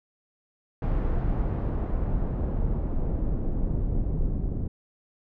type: noise with low-pass filter sweep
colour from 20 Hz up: brown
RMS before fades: -26 dBFS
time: 0.82-4.68 s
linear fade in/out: 2 ms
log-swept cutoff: 1400 to 350 Hz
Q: 0.7
effects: none